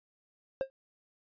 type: tone with exponential decay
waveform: triangle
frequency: 534 Hz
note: C5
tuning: 35 cents sharp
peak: -22 dBFS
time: 0.61-0.7 s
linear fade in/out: 0 ms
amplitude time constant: 18 ms
effects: resampled to 11025 Hz